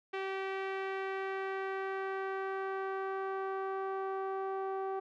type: tone with low-pass filter sweep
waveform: sawtooth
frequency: 385.5 Hz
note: G4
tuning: 29 cents flat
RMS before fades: -37 dBFS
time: 0.13-5 s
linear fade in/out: 10 ms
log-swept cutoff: 2500 to 950 Hz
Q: 1.7
effects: none